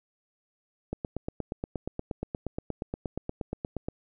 click train, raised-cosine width 2 ms, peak -18 dBFS, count 26, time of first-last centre 0.93-3.885 s, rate 8.46 Hz, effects none

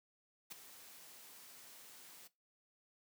white noise with ADSR envelope, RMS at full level -45 dBFS, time 0.5-2.28 s, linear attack 20 ms, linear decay 10 ms, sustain -12 dB, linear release 13 ms, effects noise-tail reverb RT60 0.2 s tail -18 dB re dry + high-pass 150 Hz 12 dB/octave

